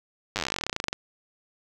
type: slowing click train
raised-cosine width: 0.2 ms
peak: -10 dBFS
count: 26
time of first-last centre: 0.36-0.929 s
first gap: 9 ms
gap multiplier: 1.07
effects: none